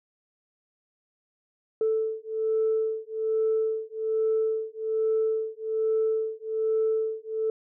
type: beating tone pair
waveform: sine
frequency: 440 / 441.2 Hz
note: A4 / A4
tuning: 0 / +5 cents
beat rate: 1.2 Hz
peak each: -26 dBFS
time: 1.81-7.5 s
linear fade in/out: 2 ms
effects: tanh soft clip ceiling -17 dBFS